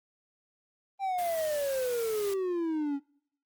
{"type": "exponential sweep", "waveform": "triangle", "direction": "down", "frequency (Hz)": [795, 274.5], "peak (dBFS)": -26, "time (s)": [0.99, 3], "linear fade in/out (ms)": 50}
{"type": "noise", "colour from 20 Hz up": "white", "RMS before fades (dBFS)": -42, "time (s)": [1.18, 2.34], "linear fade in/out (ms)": 5}
{"effects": ["noise-tail reverb RT60 0.7 s tail -26 dB re dry", "Opus 32 kbps"]}